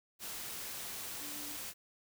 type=tone in noise; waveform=sine; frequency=293.6 Hz; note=D4; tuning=in tune; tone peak=-51 dBFS; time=1.19-1.58 s; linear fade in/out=50 ms; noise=white; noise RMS=-43 dBFS; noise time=0.19-1.74 s; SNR=-11 dB; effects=none